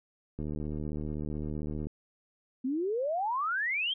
click train, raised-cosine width 3 ms, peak -24 dBFS, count 113, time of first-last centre 0.39-1.87 s, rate 75.7 Hz
sine exponential sweep, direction up, 246.9 to 3276 Hz, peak -28 dBFS, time 2.64-3.94 s, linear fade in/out 10 ms
effects none

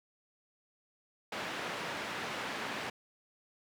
white band-pass noise, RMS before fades -39 dBFS, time 1.32-2.9 s, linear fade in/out 5 ms, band 150 to 2200 Hz, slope 12 dB/octave, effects none

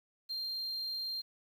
sine tone, 4186 Hz, C8, in tune, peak -33 dBFS, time 0.29-1.22 s, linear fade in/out 20 ms, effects tanh soft clip ceiling -34 dBFS + 10-bit

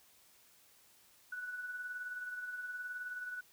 sine tone with tremolo, 1480 Hz, F#6, in tune, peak -38 dBFS, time 1.32-3.41 s, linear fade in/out 5 ms, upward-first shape sine, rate 19 Hz, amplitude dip 45%, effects white hiss -65 dBFS RMS until 3.52 s

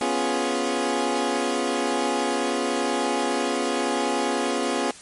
20% pulse chord, C# dominant seventh, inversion third, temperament equal, 246.9 / 277.2 / 349.2 / 415.3 Hz, B3 / C#4 / E#4 / G#4, 0 / 0 / 0 / 0 cents, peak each -23 dBFS, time 0.01-4.91 s, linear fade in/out 2 ms, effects white hiss -44 dBFS RMS until 5.01 s + MP3 48 kbps

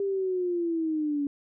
sine linear sweep, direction down, 400 to 281.5 Hz, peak -25 dBFS, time 0-1.27 s, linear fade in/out 2 ms, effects none

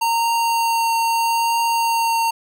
square tone with vibrato, 921 Hz, A#5, 21 cents flat, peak -17 dBFS, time 0.01-2.31 s, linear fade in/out 10 ms, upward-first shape triangle, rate 0.79 Hz, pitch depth 10 cents each way, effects none

